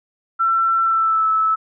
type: tone with pitch glide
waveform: sine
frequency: 1345 to 1306 Hz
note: E6 to E6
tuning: +34 to -17 cents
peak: -14 dBFS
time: 0.39-1.56 s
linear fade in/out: 20 ms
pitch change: -51 cents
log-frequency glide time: 0.82-1.28 s
effects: none